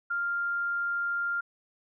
sine tone, 1396.9 Hz, F6, in tune, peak -27 dBFS, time 0.1-1.41 s, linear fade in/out 10 ms, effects none

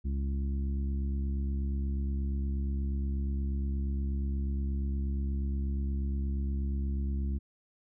harmonic tone, 68.4 Hz, C#2, 23 cents flat, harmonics 1 / 2 / 3 / 4 / 5, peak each -29 / -44 / -39 / -47 / -49 dBFS, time 0.04-7.39 s, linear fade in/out 20 ms, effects none

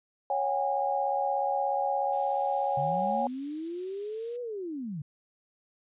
sine chord, C# suspended fourth, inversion none, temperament equal with one note detuned, 554.4 / 740 / 816.8 Hz, C#5 / F#5 / G#5, 0 / 0 / -29 cents, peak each -31 / -32 / -28 dBFS, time 0.3-3.27 s, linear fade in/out 2 ms
violet noise, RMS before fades -42 dBFS, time 2.12-4.37 s, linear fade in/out 10 ms
sine linear two-way sweep, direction up then down, 135.5 to 493.9 to 135.5 Hz, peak -33 dBFS, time 2.77-5.02 s, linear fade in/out 5 ms, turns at 4.41 s
effects resampled to 8000 Hz

